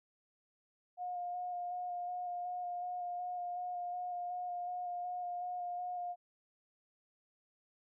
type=tone with vibrato; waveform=sine; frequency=714 Hz; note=F5; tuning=38 cents sharp; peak=-37 dBFS; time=0.97-6.16 s; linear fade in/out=50 ms; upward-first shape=square; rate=2.7 Hz; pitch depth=13 cents each way; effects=none